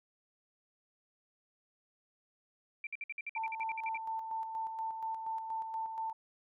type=tone bursts; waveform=sine; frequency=2350 Hz; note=D7; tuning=1 cent sharp; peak=-37 dBFS; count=14; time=2.84-3.974 s; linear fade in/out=2 ms; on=29 ms; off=56 ms
type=tone with tremolo; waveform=sine; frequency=892 Hz; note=A5; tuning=23 cents sharp; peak=-34 dBFS; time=3.36-6.13 s; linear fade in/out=5 ms; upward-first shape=square; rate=4.2 Hz; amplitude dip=45%
effects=none